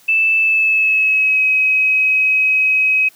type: tone with pitch glide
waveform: sine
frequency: 2637 to 2541 Hz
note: E7 to D#7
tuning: 0 to +36 cents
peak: -11 dBFS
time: 0.08-3.09 s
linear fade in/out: 10 ms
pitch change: -64 cents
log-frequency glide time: 0.38-1.43 s
effects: white hiss -49 dBFS RMS until 3.15 s + high-pass 100 Hz 12 dB/octave